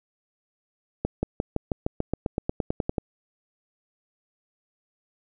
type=accelerating click train; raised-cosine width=2 ms; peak=-11 dBFS; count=16; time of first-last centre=1.05-2.982 s; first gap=180 ms; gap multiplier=0.95; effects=none